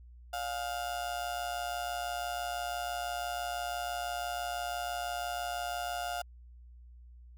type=tone with amplitude modulation; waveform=35% pulse; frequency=706 Hz; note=F5; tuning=19 cents sharp; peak=-29 dBFS; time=0.33-6.22 s; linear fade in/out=5 ms; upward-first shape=sine; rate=126 Hz; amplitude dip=70%; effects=added 60 Hz sine -50 dBFS peak until 7.37 s